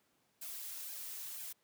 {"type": "noise with flanger", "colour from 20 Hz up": "blue", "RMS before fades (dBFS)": -45, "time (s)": [0.41, 1.53], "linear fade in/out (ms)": 10, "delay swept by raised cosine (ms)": [1.2, 5.4], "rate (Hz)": 2, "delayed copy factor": 0.85, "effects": ["pink hiss -75 dBFS RMS until 1.63 s", "high-pass 150 Hz 12 dB/octave"]}